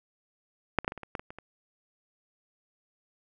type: clicks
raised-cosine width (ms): 0.5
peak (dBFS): -7 / -24 / -10 / -23 / -26 / -26 / -18 / -24 / -27 / -28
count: 10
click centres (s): 0.787 / 0.846 / 0.879 / 0.921 / 0.977 / 1.033 / 1.152 / 1.195 / 1.305 / 1.386
effects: none

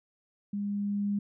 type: tone with level ramp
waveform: sine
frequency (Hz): 203.1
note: G#3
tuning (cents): -38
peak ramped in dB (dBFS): -30 to -26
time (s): 0.53-1.19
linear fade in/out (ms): 5
effects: none

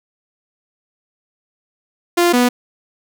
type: tone pair in turn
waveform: sawtooth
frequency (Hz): 347.8 / 245.9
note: F4 / B3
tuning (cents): -7 / -7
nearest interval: tritone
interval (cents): 600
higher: first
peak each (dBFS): -7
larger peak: neither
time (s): 2.17-2.33 / 2.33-2.49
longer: neither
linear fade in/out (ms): 10
effects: none

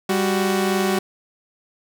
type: tone pair together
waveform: sawtooth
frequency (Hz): 197.41 / 371.8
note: G3 / F#4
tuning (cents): +12 / +8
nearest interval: major seventh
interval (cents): 1096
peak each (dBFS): -17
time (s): 0.09-0.99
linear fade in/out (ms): 5
effects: none

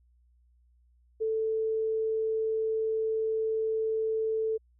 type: tone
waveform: sine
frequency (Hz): 441.4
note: A4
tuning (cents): +5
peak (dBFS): -26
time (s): 1.2-4.58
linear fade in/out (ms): 20
effects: added 60 Hz sine -61 dBFS peak until 4.79 s

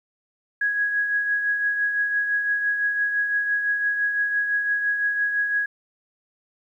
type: tone with tremolo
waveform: sine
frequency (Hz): 1661.2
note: G#6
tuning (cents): 0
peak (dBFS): -18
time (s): 0.61-5.66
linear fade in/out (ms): 5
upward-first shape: triangle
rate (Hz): 5.9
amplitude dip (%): 50
effects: 10-bit

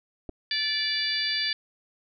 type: clicks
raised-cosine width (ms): 2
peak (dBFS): -24 / -26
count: 2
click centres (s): 0.292 / 0.295
type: harmonic tone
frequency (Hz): 582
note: D5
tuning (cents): -16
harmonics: 3 / 4 / 5 / 6 / 7 / 8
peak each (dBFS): -32 / -35 / -36 / -31 / -37 / -28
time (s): 0.51-1.53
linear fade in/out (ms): 2
effects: none

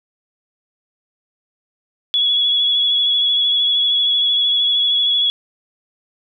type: tone with vibrato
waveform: sine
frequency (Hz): 3378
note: G#7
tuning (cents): +29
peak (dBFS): -13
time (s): 2.14-5.3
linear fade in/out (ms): 0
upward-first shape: sine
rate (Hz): 13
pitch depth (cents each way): 23
effects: none

